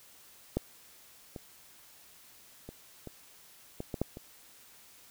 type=clicks; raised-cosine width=2 ms; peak=-15 / -27 / -29 / -28 / -23 / -21 / -15 / -29 dBFS; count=8; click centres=0.57 / 1.362 / 2.69 / 3.073 / 3.804 / 3.942 / 4.016 / 4.171 s; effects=white hiss -57 dBFS RMS until 5.1 s